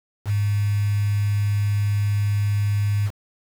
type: tone with quantisation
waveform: sine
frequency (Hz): 102.5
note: G#2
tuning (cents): -22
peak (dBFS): -18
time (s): 0.25-3.11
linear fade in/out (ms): 50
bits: 6
effects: none